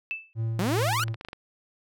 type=tone with exponential decay; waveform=sine; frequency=2637 Hz; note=E7; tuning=in tune; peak=-25 dBFS; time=0.11-0.33 s; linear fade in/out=0 ms; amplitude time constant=47 ms
type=tone with tremolo; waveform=triangle; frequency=113 Hz; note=A2; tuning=47 cents sharp; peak=-23 dBFS; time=0.35-1.16 s; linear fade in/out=50 ms; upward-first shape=sine; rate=2.7 Hz; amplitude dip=40%
type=exponential sweep; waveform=sawtooth; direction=up; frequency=164.81 to 1527 Hz; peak=-21 dBFS; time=0.59-1.04 s; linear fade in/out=2 ms
type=clicks; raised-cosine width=0.3 ms; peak=-22 dBFS; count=12; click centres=0.792 / 0.826 / 0.885 / 0.93 / 0.997 / 1.033 / 1.082 / 1.143 / 1.211 / 1.249 / 1.286 / 1.331 s
effects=none